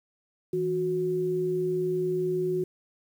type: tone pair together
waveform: sine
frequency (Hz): 163.12 / 366.5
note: E3 / F#4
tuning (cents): -18 / -16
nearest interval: octave + major second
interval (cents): 1402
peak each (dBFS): -33 / -25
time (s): 0.53-2.64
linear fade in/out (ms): 5
effects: 9-bit